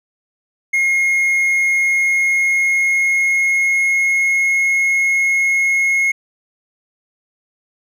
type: tone with pitch glide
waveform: triangle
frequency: 2149 to 2164 Hz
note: C7 to C#7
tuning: +46 to -42 cents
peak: -11 dBFS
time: 0.73-6.12 s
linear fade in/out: 10 ms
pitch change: +12 cents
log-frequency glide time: 1.69-4.61 s
effects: none